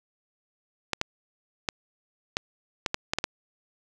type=clicks; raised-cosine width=0.2 ms; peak=-8 dBFS; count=9; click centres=0.933 / 1.014 / 1.688 / 2.369 / 2.862 / 2.944 / 3.135 / 3.186 / 3.241 s; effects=none